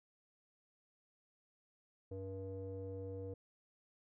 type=tone with low-pass filter; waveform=square; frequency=95.8 Hz; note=G2; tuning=39 cents flat; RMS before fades=-45 dBFS; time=2.11-3.34 s; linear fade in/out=5 ms; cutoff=480 Hz; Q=5.2; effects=none